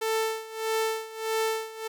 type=tone with tremolo; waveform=sawtooth; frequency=443.2 Hz; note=A4; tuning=13 cents sharp; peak=-20 dBFS; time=0.01-1.88 s; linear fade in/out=10 ms; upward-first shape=sine; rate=1.6 Hz; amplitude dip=85%; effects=none